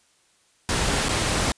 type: noise with dropouts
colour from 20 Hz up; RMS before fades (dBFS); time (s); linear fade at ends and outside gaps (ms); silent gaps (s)
pink; -23; 0.69-1.52; 0; 1.085-1.092
effects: white hiss -62 dBFS RMS until 1.57 s + resampled to 22050 Hz